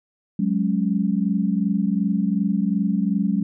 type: chord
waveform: sine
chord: F# suspended second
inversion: none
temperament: equal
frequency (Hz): 185 / 207.7 / 277.2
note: F#3 / G#3 / C#4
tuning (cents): 0 / 0 / 0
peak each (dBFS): -22 / -21 / -27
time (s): 0.39-3.43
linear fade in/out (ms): 5
effects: none

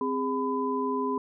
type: tone cluster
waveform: sine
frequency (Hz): 261 / 408.8 / 1005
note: C4 / G#4 / B5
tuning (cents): -4 / -27 / +30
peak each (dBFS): -30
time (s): 0.01-1.18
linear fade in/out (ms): 2
effects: none

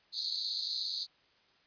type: band-pass noise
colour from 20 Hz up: pink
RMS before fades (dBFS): -36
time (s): 0.12-1.07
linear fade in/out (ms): 50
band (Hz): 4000 to 4600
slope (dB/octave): 96
effects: white hiss -67 dBFS RMS until 1.66 s + resampled to 11025 Hz

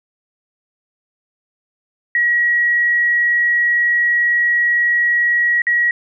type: tone with dropouts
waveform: sine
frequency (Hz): 1911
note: A#6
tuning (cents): +43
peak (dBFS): -12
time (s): 2.15-5.91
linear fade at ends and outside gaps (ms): 2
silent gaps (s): 5.619-5.668
effects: none

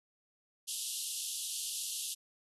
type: band-pass noise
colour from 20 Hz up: white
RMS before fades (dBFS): -39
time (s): 0.67-2.15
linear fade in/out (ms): 20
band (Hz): 2800 to 12000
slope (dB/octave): 96
effects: none

